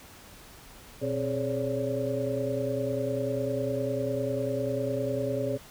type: tone cluster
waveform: sine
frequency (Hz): 122.3 / 264.4 / 416.9 / 544 / 574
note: B2 / C4 / G#4 / C#5 / D5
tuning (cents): -16 / +18 / +7 / -33 / -40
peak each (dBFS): -34 / -34 / -33 / -34 / -32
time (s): 1.01-5.58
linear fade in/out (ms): 20
effects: pink hiss -50 dBFS RMS until 5.7 s

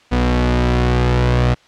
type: tone pair together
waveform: sawtooth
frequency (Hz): 61.36 / 122.5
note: B1 / B2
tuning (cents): -11 / -14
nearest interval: octave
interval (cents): 1197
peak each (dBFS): -11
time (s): 0.11-1.55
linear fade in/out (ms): 20
effects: white hiss -50 dBFS RMS until 1.67 s + low-pass 4000 Hz 12 dB/octave

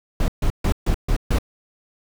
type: noise bursts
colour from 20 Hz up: brown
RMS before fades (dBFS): -18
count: 6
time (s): 0.2-1.386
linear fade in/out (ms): 2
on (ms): 81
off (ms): 140
effects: none

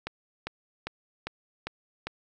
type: click train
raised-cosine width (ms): 0.3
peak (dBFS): -17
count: 6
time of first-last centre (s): 0.07-2.07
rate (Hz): 2.5
effects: none

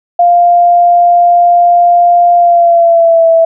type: tone with pitch glide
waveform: sine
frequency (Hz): 698.5 to 659.3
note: F5 to E5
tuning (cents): 0 to 0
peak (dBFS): -3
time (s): 0.19-3.45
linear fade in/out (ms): 5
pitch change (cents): -100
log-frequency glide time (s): 2.36-3.27
effects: none

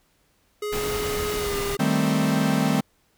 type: tone with pitch glide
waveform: square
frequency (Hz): 418.6 to 403.2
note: G#4 to G4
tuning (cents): +14 to +49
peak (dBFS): -27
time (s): 0.62-1.77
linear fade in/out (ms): 5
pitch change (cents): -65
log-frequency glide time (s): 1.37-1.54
type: noise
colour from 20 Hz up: pink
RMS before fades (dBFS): -30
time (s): 0.72-1.76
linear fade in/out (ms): 10
type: chord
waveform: 45% pulse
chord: A half-diminished seventh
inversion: second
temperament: equal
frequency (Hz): 155.56 / 196 / 220 / 261.6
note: Eb3 / G3 / A3 / C4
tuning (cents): 0 / 0 / 0 / 0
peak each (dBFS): -25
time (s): 1.79-2.81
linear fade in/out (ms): 10
effects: pink hiss -65 dBFS RMS until 3.17 s

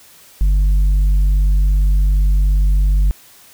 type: tone with tanh clipping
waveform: sine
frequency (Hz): 48.69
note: G1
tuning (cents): -11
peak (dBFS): -11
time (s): 0.41-3.11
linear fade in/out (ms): 0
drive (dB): 4
effects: white hiss -45 dBFS RMS until 3.53 s

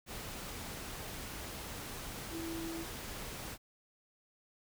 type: tone in noise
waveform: sine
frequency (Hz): 329.6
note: E4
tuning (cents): 0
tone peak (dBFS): -39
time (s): 2.3-2.86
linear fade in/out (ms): 50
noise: pink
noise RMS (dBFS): -44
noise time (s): 0.06-3.58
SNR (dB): +2
effects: none

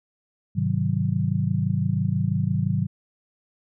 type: chord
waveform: sine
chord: Ab dominant seventh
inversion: none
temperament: just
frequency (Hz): 103.83 / 129.78 / 155.74 / 186.89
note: Ab2 / C3 / Eb3 / Gb3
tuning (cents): 0 / -14 / +2 / +18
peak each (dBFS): -26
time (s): 0.55-2.87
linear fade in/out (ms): 20
effects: none

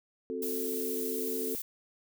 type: chord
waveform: sine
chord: F# diminished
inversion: second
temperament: equal with one note detuned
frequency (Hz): 261.6 / 364.1 / 440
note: C4 / F#4 / A4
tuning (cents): 0 / -28 / 0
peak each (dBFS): -38 / -39 / -35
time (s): 0.3-1.55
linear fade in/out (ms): 0
type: noise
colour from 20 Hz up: violet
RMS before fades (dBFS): -37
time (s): 0.42-1.62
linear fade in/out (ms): 5
effects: none

